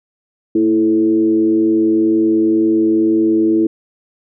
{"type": "tone with frequency modulation", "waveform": "sine", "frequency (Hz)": 329.6, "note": "E4", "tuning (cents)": 0, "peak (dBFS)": -10, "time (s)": [0.55, 3.67], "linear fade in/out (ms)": 5, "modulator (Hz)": 102, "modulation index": 0.6, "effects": []}